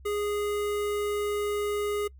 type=tone with notch filter; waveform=square; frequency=413.3 Hz; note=G#4; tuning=8 cents flat; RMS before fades=-29 dBFS; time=0.05-2.08 s; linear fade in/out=10 ms; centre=4900 Hz; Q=1.8; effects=noise-tail reverb RT60 0.1 s tail -25 dB re dry + added 66 Hz sine -47 dBFS peak until 2.19 s